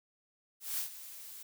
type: noise with ADSR envelope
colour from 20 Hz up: blue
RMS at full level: -34 dBFS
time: 0.6-1.43 s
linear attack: 180 ms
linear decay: 110 ms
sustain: -14 dB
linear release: 6 ms
effects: none